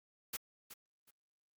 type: noise with echo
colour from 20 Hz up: white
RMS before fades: -39 dBFS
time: 0.33-0.37 s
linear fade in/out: 10 ms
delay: 370 ms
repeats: 2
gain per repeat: -12 dB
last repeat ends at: 1.11 s
effects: Opus 48 kbps